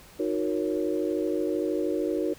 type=chord; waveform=sine; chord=D# minor seventh; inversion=none; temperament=equal with one note detuned; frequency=311.1 / 364.1 / 466.2 / 554.4 Hz; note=D#4 / F#4 / A#4 / C#5; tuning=0 / -28 / 0 / 0 cents; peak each=-29 / -29 / -31 / -33 dBFS; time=0.19-2.34 s; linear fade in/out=10 ms; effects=pink hiss -51 dBFS RMS until 2.38 s